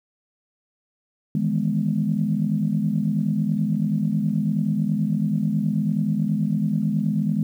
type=chord; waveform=sine; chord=E major seventh; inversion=third; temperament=equal; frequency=155.56 / 164.81 / 207.7 / 246.9 Hz; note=D#3 / E3 / G#3 / B3; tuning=0 / 0 / 0 / 0 cents; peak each=-25 / -26 / -22 / -28 dBFS; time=1.35-7.43 s; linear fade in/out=2 ms; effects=tanh soft clip ceiling -9 dBFS + 9-bit